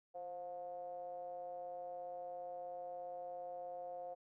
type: ring-modulated tone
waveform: triangle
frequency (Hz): 92.5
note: F#2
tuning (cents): 0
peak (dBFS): -39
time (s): 0.14-4.15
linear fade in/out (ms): 20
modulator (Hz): 619
effects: none